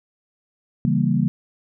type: chord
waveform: sine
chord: C# diminished seventh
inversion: none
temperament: equal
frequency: 138.59 / 164.81 / 196 / 233.1 Hz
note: C#3 / E3 / G3 / Bb3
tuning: 0 / 0 / 0 / 0 cents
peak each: -22 dBFS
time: 0.85-1.28 s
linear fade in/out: 0 ms
effects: none